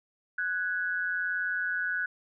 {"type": "tone pair together", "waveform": "sine", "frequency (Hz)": [1480, 1661.2], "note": ["F#6", "G#6"], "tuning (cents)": [0, 0], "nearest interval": "major second", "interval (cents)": 200, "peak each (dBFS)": [-29, -33], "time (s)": [0.38, 2.06], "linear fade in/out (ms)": 5, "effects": []}